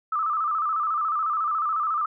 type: tone with vibrato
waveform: sine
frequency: 1244.5 Hz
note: D#6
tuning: in tune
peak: -22 dBFS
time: 0.12-2.06 s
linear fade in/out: 5 ms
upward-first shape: square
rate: 14 Hz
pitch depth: 76 cents each way
effects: none